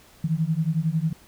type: beating tone pair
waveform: sine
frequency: 154.9 / 165.9 Hz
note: D#3 / E3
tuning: -7 / +11 cents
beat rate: 11 Hz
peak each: -24 dBFS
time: 0.24-1.13 s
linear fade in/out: 5 ms
effects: pink hiss -53 dBFS RMS until 1.27 s